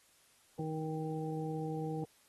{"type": "harmonic tone", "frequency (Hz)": 157.5, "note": "D#3", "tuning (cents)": 21, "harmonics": [1, 2, 3, 5], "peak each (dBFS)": [-38, -41, -41, -45], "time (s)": [0.59, 2.04], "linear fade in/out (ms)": 2, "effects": ["white hiss -67 dBFS RMS until 2.28 s", "AAC 32 kbps"]}